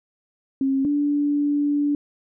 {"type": "tone pair in turn", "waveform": "sine", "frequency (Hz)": [270, 290.2], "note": ["C#4", "D4"], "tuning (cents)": [-45, -21], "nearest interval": "minor second", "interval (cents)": 124, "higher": "second", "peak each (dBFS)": [-18, -18], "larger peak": "neither", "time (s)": [[0.61, 0.85], [0.85, 1.95]], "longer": "second", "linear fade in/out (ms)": 2, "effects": []}